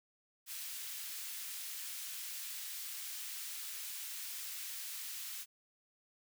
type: high-pass noise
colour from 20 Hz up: white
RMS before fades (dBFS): -44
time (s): 0.46-5.46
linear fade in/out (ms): 50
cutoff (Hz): 1900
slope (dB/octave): 12
effects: none